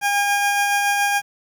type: tone with tremolo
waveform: 20% pulse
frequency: 810 Hz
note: G#5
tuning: 43 cents flat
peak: -11 dBFS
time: 0.01-1.22 s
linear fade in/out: 50 ms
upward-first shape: sine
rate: 7.1 Hz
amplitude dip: 25%
effects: 8-bit